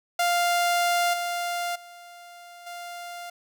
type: tone with level steps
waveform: sawtooth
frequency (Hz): 698.5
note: F5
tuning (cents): 0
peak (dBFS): -17 / -23 / -40 / -32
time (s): 0.19-3.3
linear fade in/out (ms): 5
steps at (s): 1.13 / 1.75 / 2.66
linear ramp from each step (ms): 10
effects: none